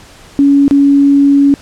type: tone with dropouts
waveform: sine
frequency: 280.9 Hz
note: C#4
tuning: 23 cents sharp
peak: -4 dBFS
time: 0.39-1.54 s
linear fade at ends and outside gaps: 0 ms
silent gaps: 0.68-0.71 s
effects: pink hiss -38 dBFS RMS until 1.61 s + low-pass 9000 Hz 12 dB/octave